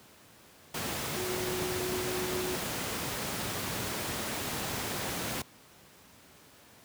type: tone in noise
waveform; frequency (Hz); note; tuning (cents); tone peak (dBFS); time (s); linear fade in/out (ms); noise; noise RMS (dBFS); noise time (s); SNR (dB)
sine; 366.1; F#4; -18; -34; 1.16-2.56; 5; pink; -34; 0.74-5.42; -3
effects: pink hiss -56 dBFS RMS until 6.84 s + high-pass 100 Hz 12 dB/octave